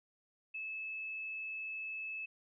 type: tone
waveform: sine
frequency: 2606 Hz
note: E7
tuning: 20 cents flat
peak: -39 dBFS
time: 0.54-2.26 s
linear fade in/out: 10 ms
effects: none